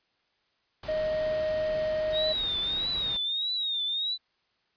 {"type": "noise", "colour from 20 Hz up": "pink", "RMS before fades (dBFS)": -41, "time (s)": [0.83, 3.17], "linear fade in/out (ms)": 5}
{"type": "tone", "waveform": "triangle", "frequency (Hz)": 622.3, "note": "D#5", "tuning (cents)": 0, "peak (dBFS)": -24, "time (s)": [0.88, 2.33], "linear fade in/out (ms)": 10}
{"type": "tone with vibrato", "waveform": "sine", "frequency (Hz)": 3729, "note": "A#7", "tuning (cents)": 0, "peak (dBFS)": -27, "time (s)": [2.12, 4.18], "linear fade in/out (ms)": 50, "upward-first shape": "triangle", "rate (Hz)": 1.6, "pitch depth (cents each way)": 120}
{"effects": ["white hiss -72 dBFS RMS until 4.76 s", "resampled to 11025 Hz"]}